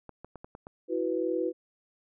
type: clicks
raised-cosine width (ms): 1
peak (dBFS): -29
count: 6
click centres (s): 0.093 / 0.246 / 0.357 / 0.445 / 0.551 / 0.669
type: chord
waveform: sine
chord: E suspended second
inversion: none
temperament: just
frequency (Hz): 329.6 / 370.8 / 494.4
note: E4 / F#4 / B4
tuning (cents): 0 / +4 / +2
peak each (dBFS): -31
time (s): 0.88-1.53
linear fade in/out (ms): 50
effects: none